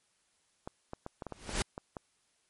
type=clicks; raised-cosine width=1 ms; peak=-25 dBFS; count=10; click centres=0.675 / 0.934 / 1.064 / 1.222 / 1.267 / 1.323 / 1.493 / 1.607 / 1.779 / 1.968 s
type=noise with exponential growth; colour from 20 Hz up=pink; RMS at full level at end=-28 dBFS; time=1.29-1.62 s; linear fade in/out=1 ms; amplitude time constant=71 ms
effects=white hiss -73 dBFS RMS until 2.49 s + MP3 48 kbps